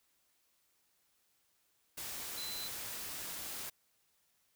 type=tone in noise; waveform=sine; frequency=4034 Hz; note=B7; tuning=36 cents sharp; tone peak=-42 dBFS; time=2.37-2.68 s; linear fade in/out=10 ms; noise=white; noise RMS=-43 dBFS; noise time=1.97-3.7 s; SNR=-2 dB; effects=white hiss -75 dBFS RMS until 4.55 s